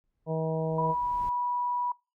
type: noise with exponential growth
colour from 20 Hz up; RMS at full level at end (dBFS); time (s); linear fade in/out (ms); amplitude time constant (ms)
brown; -41; 0.04-1.29; 0; 270
type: harmonic tone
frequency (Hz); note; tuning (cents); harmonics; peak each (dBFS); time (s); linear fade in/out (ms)
160; D#3; +49; 1 / 2 / 3 / 4 / 5 / 6; -30 / -41 / -32 / -34 / -43 / -40; 0.26-0.95; 50
type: tone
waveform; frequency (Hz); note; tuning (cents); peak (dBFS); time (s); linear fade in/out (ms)
sine; 977; B5; -19; -27; 0.78-1.92; 5
effects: noise-tail reverb RT60 0.3 s tail -25 dB re dry